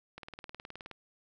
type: click train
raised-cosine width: 0.3 ms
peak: -28 dBFS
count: 15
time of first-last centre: 0.18-0.913 s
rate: 19.1 Hz
effects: none